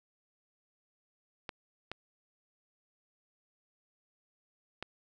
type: clicks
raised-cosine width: 0.3 ms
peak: -22 dBFS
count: 3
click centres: 1.492 / 1.916 / 4.826 s
effects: none